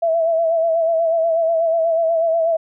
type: tone with vibrato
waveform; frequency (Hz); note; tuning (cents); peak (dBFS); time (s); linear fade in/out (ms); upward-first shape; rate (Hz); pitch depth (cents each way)
sine; 659.3; E5; 0; -14; 0.02-2.57; 10; sine; 8.2; 45
effects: none

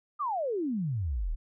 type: exponential sweep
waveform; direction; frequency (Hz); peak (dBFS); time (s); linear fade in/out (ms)
sine; down; 1260 to 33.04; -28; 0.19-1.36; 20
effects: none

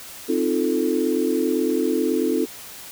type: chord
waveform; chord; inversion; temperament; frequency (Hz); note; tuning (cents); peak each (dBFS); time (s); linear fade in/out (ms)
sine; F dominant seventh; second; equal; 261.6 / 311.1 / 349.2 / 440; C4 / Eb4 / F4 / A4; 0 / 0 / 0 / 0; -24; 0.28-2.46; 20
effects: white hiss -39 dBFS RMS until 2.91 s

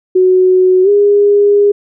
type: tone with pitch glide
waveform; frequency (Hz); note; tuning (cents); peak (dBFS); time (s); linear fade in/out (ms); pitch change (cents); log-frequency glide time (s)
sine; 370 to 408.2; F#4 to G#4; 0 to -30; -5; 0.15-1.72; 10; +170; 0.83-0.89
effects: none

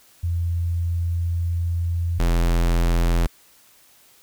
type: tone pair in turn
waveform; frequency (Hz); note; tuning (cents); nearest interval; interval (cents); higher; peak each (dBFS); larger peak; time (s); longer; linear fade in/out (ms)
sine / square; 85.5 / 42.59; F2 / F1; -36 / -43; octave; 1207; first; -20 / -17; second; 0.23-2.19 / 2.19-3.27; first; 10
effects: white hiss -54 dBFS RMS until 4.22 s

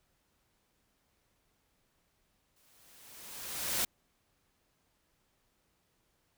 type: noise with exponential growth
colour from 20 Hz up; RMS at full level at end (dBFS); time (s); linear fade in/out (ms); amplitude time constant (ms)
white; -30; 2.56-3.85; 5; 280
effects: pink hiss -75 dBFS RMS until 6.37 s

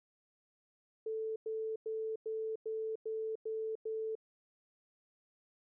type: tone bursts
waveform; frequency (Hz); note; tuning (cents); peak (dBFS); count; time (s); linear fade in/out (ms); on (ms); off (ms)
sine; 440.7; A4; +3; -35; 8; 1.06-4.153; 5; 300; 99
effects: none

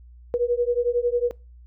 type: beating tone pair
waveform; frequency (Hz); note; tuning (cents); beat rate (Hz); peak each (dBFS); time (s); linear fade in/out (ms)
sine; 477.6 / 488.6; A#4 / B4; +42 / -19; 11; -23 / -23; 0.34-1.31; 0
effects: noise-tail reverb RT60 0.3 s tail -24 dB re dry + added 60 Hz sine -44 dBFS peak until 1.66 s

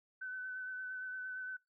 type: tone with vibrato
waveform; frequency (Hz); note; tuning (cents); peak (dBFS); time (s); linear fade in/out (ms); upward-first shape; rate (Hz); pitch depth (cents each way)
sine; 1513; F#6; +38; -40; 0.21-1.57; 10; sine; 8.7; 18
effects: noise-tail reverb RT60 0.2 s tail -23 dB re dry

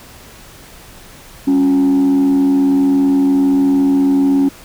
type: tone with frequency modulation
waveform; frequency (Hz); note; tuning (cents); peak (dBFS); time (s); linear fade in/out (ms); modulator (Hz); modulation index
sine; 276.5; C#4; -4; -7; 1.47-4.49; 10; 78.7; 0.37
effects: tanh soft clip ceiling -8 dBFS + pink hiss -39 dBFS RMS until 4.64 s

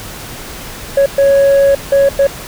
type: tone bursts at uneven times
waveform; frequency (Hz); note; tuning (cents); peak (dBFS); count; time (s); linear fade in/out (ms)
sine; 554.4; C#5; 0; -3; 4; 0.97-1.06 / 1.18-1.75 / 1.92-2.09 / 2.19-2.27; 5
effects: tanh soft clip ceiling -5 dBFS + pink hiss -28 dBFS RMS until 2.47 s

